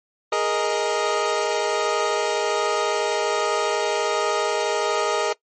25% pulse chord, Ab suspended second, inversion none, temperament equal with one note detuned, 415.3 / 467.5 / 622.3 Hz, Ab4 / Bb4 / Eb5, 0 / +5 / 0 cents, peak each -21 dBFS, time 0.32-5.33 s, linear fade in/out 5 ms, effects noise-tail reverb RT60 0.1 s tail -20 dB re dry + MP3 32 kbps

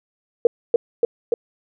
sine tone with echo, 470.4 Hz, A#4, 16 cents sharp, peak -8 dBFS, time 0.45-0.47 s, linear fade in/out 2 ms, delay 290 ms, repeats 3, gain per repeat -2 dB, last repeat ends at 1.34 s, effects none

